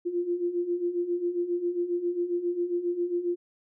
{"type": "beating tone pair", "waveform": "sine", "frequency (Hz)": [344.7, 352.1], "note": ["F4", "F4"], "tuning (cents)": [-23, 14], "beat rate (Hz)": 7.4, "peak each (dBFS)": [-32, -27], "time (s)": [0.05, 3.36], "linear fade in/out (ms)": 20, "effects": []}